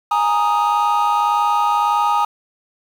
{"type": "chord", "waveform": "triangle", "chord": "Ab suspended second", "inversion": "none", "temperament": "equal", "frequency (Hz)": [830.6, 932.3, 1244.5], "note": ["Ab5", "Bb5", "Eb6"], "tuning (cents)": [0, 0, 0], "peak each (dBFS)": -16, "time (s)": [0.11, 2.25], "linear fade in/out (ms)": 5, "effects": ["tanh soft clip ceiling -6 dBFS", "7-bit"]}